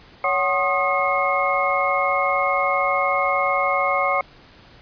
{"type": "tone cluster", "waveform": "sine", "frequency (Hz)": [560, 747, 1072, 1236, 2165], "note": ["C#5", "F#5", "C6", "D#6", "C#7"], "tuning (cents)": [18, 16, 42, -12, -41], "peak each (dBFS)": -24, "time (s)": [0.24, 4.21], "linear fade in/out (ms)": 2, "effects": ["pink hiss -48 dBFS RMS until 4.81 s", "resampled to 11025 Hz"]}